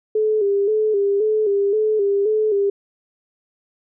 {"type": "tone with vibrato", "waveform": "sine", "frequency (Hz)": 415.3, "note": "G#4", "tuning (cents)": 0, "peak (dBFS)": -15, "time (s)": [0.15, 2.7], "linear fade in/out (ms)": 5, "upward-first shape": "square", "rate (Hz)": 1.9, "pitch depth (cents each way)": 65, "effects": []}